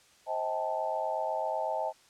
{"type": "chord", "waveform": "sine", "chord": "A half-diminished seventh", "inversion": "first", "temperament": "just", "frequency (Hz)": [528, 633.6, 792, 880], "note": ["C5", "Eb5", "G5", "A5"], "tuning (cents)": [16, 31, 18, 0], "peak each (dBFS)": [-38, -33, -36, -34], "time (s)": [0.26, 1.93], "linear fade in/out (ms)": 50, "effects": ["white hiss -61 dBFS RMS until 2.09 s", "low-pass 8000 Hz 12 dB/octave"]}